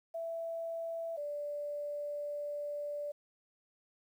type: tone pair in turn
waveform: sine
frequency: 663 / 584.5 Hz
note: E5 / D5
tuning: +10 / -8 cents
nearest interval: major second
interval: 218 cents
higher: first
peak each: -36 / -36 dBFS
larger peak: neither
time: 0.14-1.17 / 1.17-3.12 s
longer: second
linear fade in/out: 10 ms
effects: 11-bit